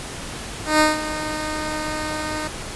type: tone with ADSR envelope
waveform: 10% pulse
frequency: 307.5 Hz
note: D#4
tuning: 20 cents flat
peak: -4 dBFS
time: 0.65-2.48 s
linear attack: 150 ms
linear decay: 170 ms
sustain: -13 dB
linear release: 9 ms
effects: pink hiss -32 dBFS RMS until 2.75 s + resampled to 24000 Hz